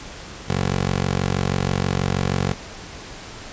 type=tone with high-pass filter; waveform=15% pulse; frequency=46.25 Hz; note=F#1; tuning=in tune; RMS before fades=-22 dBFS; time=0.48-2.54 s; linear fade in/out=20 ms; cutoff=110 Hz; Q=0.7; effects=pink hiss -37 dBFS RMS until 3.52 s + resampled to 16000 Hz

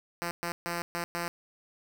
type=tone bursts at uneven times; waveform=5% pulse; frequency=171.8 Hz; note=F3; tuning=28 cents flat; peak=-20 dBFS; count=5; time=0.22-0.31 / 0.43-0.52 / 0.66-0.82 / 0.95-1.04 / 1.15-1.28 s; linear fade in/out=0 ms; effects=9-bit

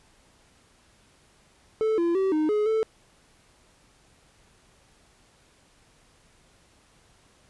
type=tone with pitch steps; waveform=triangle; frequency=438.4 / 340.5 / 383.7 / 308.7 / 421.3 / 440.8 Hz; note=A4 / F4 / G4 / D#4 / G#4 / A4; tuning=-6 / -44 / -37 / -14 / +25 / +3 cents; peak=-19 dBFS; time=1.81-2.83 s; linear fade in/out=0 ms; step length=170 ms; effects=pink hiss -60 dBFS RMS until 7.49 s + resampled to 24000 Hz

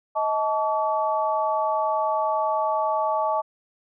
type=tone cluster; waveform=sine; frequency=632 / 870 / 1140 Hz; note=D#5 / A5 / C#6; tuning=+27 / -20 / +48 cents; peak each=-25 / -24 / -27 dBFS; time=0.15-3.42 s; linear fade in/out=20 ms; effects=none

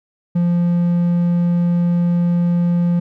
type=tone; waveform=triangle; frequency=173.6 Hz; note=F3; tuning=10 cents flat; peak=-11 dBFS; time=0.35-3 s; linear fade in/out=10 ms; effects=none

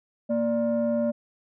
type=tone pair together; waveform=sine; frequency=233.1 / 587.4 Hz; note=A#3 / D5; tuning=0 / 0 cents; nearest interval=octave + major third; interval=1600 cents; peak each=-23 dBFS; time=0.29-1.12 s; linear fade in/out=20 ms; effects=tanh soft clip ceiling -18 dBFS

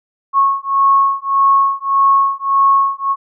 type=beating tone pair; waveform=sine; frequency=1097 / 1098.7 Hz; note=C#6 / C#6; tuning=-18 / -16 cents; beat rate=1.7 Hz; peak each=-13 dBFS; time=0.33-3.16 s; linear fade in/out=50 ms; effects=none

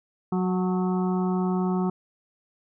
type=harmonic tone with a mistuned harmonic; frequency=184.1 Hz; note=F#3; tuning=8 cents flat; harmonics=1 / 2 / 4 / 5 / 6 / 7; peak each=-23 / -29 / -35 / -37 / -39 / -40 dBFS; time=0.32-1.9 s; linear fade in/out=5 ms; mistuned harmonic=5; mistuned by=-43 cents; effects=none

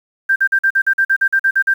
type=tone bursts; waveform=sine; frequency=1578 Hz; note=G6; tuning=11 cents sharp; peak=-10 dBFS; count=13; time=0.29-1.74 s; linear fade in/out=10 ms; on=70 ms; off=45 ms; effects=7-bit

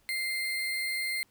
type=tone with sample-and-hold; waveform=sine; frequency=2093 Hz; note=C7; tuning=in tune; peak=-29 dBFS; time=0.09-1.23 s; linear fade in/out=0 ms; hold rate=6300 Hz; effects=pink hiss -67 dBFS RMS until 1.3 s

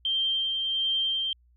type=tone with tremolo; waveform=sine; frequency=3155 Hz; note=G7; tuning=10 cents sharp; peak=-23 dBFS; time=0.05-1.33 s; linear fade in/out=2 ms; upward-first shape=sine; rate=1.4 Hz; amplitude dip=30%; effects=added 60 Hz sine -58 dBFS peak until 1.56 s

